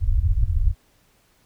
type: low-pass noise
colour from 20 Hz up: pink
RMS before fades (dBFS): -19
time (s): 0-0.75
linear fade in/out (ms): 50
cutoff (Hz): 100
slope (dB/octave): 48
effects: pink hiss -61 dBFS RMS until 1.45 s